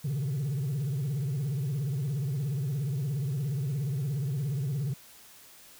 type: tone with vibrato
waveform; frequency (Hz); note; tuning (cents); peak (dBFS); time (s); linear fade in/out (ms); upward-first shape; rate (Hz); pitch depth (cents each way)
sine; 138.59; C#3; 0; -25; 0.04-4.94; 10; triangle; 17; 240
effects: tanh soft clip ceiling -27 dBFS + white hiss -53 dBFS RMS until 5.79 s